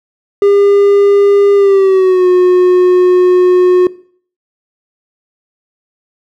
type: tone with pitch glide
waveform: triangle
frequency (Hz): 402.6 to 362.8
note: G4 to F#4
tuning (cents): +46 to -34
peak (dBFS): -3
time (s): 0.42-3.87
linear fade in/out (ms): 2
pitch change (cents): -180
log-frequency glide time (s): 1.55-2.27
effects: noise-tail reverb RT60 0.5 s tail -19 dB re dry